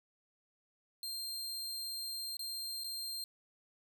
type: tone with dropouts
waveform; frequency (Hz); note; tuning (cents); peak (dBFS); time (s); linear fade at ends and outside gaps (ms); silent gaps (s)
sawtooth; 4181; C8; -2; -36; 1.03-3.24; 1; 2.369-2.393 / 2.837-2.843
effects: none